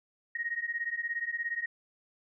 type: beating tone pair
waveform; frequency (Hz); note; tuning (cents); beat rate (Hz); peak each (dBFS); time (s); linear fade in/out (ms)
sine; 1864.7 / 1881.7; A#6 / A#6; 0 / +16; 17; -35 / -34; 0.35-1.66; 5
effects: none